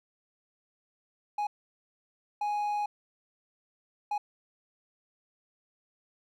triangle tone bursts at uneven times, 830.6 Hz, G#5, in tune, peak -26 dBFS, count 3, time 1.38-1.47 / 2.41-2.86 / 4.11-4.18 s, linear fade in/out 5 ms, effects none

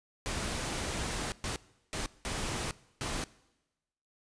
pink noise bursts at uneven times, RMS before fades -35 dBFS, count 5, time 0.26-1.32 / 1.44-1.56 / 1.93-2.06 / 2.25-2.71 / 3.01-3.24 s, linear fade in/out 0 ms, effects noise-tail reverb RT60 1.0 s tail -21 dB re dry + resampled to 22050 Hz

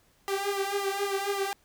sawtooth tone with flanger, 397.1 Hz, G4, 22 cents sharp, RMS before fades -30 dBFS, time 0.28-1.53 s, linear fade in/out 0 ms, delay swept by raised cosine 1.5 to 4 ms, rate 3.7 Hz, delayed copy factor +0.95, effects pink hiss -65 dBFS RMS until 1.64 s

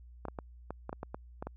clicks, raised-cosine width 1 ms, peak -24 dBFS, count 10, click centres 0.253 / 0.284 / 0.388 / 0.706 / 0.894 / 0.929 / 1.031 / 1.145 / 1.425 / 1.47 s, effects added 60 Hz sine -50 dBFS peak until 1.56 s

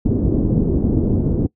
white low-pass noise, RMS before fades -17 dBFS, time 0.05-1.47 s, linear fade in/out 10 ms, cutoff 330 Hz, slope 24 dB/octave, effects noise-tail reverb RT60 0.1 s tail -21 dB re dry

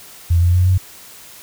sine tone with pitch steps, 85.2 / 87.65 / 90.16 / 92.75 Hz, F2 / F2 / F#2 / F#2, -42 / +7 / -44 / +5 cents, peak -10 dBFS, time 0.3-0.78 s, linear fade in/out 10 ms, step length 120 ms, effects white hiss -40 dBFS RMS until 1.42 s

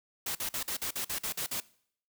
white noise bursts, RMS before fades -34 dBFS, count 10, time 0.26-1.603 s, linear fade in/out 5 ms, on 92 ms, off 47 ms, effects noise-tail reverb RT60 0.6 s tail -21 dB re dry

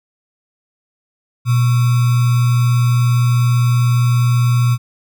sine tone with sample-and-hold, 121.2 Hz, B2, 32 cents flat, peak -10 dBFS, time 1.45-4.78 s, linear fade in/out 50 ms, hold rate 1225 Hz, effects none

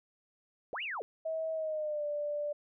sine linear two-way sweep, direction up then down, 362.6 to 2960 to 362.6 Hz, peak -35 dBFS, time 0.73-1.02 s, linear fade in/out 0 ms, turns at 0.83 s
sine tone with pitch glide, 642 to 588.7 Hz, E5 to D5, -46 to +4 cents, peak -32 dBFS, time 1.25-2.53 s, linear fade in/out 10 ms, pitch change -150 cents, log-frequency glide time 1.53-2.05 s
effects none

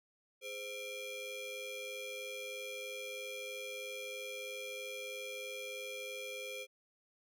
30% pulse ring-modulated tone, 932.3 Hz, A#5, in tune, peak -36 dBFS, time 0.41-6.67 s, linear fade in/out 50 ms, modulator 1450 Hz, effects none

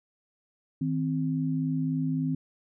sine tone pair together, 157.83 / 261.4 Hz, D#3 / C4, +25 / -1 cents, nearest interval major sixth, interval 874 cents, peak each -28 dBFS, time 0.81-2.35 s, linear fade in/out 5 ms, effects none

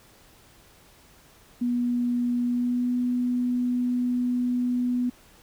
sine tone with pitch glide, 242.9 to 246.7 Hz, B3 to B3, -29 to -2 cents, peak -22 dBFS, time 1.61-5.1 s, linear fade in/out 10 ms, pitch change +27 cents, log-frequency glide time 2.44-2.93 s, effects pink hiss -55 dBFS RMS until 5.42 s

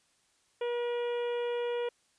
harmonic tone, 480 Hz, B4, 49 cents flat, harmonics 1 / 2 / 3 / 4 / 5 / 6 / 7, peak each -30 / -42 / -48 / -49 / -48 / -49 / -52 dBFS, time 0.61-1.89 s, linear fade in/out 5 ms, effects white hiss -70 dBFS RMS until 2.18 s + resampled to 22050 Hz

